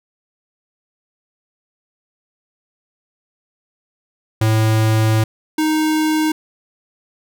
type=tone pair in turn; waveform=square; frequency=110 / 311.1 Hz; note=A2 / D#4; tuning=0 / 0 cents; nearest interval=octave + tritone; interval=1800 cents; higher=second; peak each=-13 / -15 dBFS; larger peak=first; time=4.41-5.24 / 5.58-6.32 s; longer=first; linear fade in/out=5 ms; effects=none

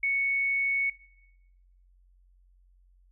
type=tone; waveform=sine; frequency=2217 Hz; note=C#7; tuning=in tune; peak=-24 dBFS; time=0.03-0.9 s; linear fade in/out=5 ms; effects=noise-tail reverb RT60 1.0 s tail -21 dB re dry + added 45 Hz sine -58 dBFS peak until 3.11 s

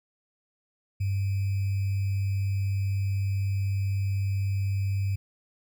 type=tone with sample-and-hold; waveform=sine; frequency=98 Hz; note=G2; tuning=in tune; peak=-24 dBFS; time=1-5.16 s; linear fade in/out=10 ms; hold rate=2450 Hz; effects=none

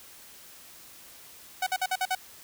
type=tone bursts; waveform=sawtooth; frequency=748 Hz; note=F#5; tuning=19 cents sharp; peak=-21 dBFS; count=6; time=1.62-2.151 s; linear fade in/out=5 ms; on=46 ms; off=51 ms; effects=white hiss -50 dBFS RMS until 2.43 s

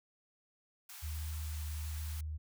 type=high-pass noise; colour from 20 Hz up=white; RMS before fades=-50 dBFS; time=0.89-2.21 s; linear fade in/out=5 ms; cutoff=720 Hz; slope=96 dB/octave
type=tone with vibrato; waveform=sine; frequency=76.9 Hz; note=D#2; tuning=20 cents flat; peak=-37 dBFS; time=1.02-2.38 s; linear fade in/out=20 ms; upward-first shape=sine; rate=1.1 Hz; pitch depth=11 cents each way
effects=none

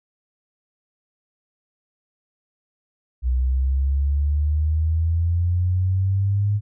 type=exponential sweep; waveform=sine; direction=up; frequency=61.74 to 104.4 Hz; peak=-17 dBFS; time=3.22-6.61 s; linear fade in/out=50 ms; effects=none

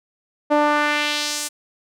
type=tone with band-pass filter sweep; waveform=sawtooth; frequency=296.1 Hz; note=D4; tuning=14 cents sharp; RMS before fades=-20 dBFS; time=0.5-1.49 s; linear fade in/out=20 ms; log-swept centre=650 to 9000 Hz; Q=1.4; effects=none

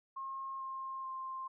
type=tone with pitch steps; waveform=sine; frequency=1074 / 1063.5 / 1053.1 Hz; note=C6 / C6 / C6; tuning=+45 / +28 / +11 cents; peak=-39 dBFS; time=0.16-1.48 s; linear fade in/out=10 ms; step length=440 ms; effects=none

